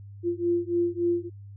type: beating tone pair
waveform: sine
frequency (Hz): 344.4 / 347.9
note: F4 / F4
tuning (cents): -24 / -7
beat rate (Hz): 3.5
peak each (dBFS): -26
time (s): 0.23-1.3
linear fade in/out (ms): 50
effects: added 100 Hz sine -41 dBFS peak until 1.56 s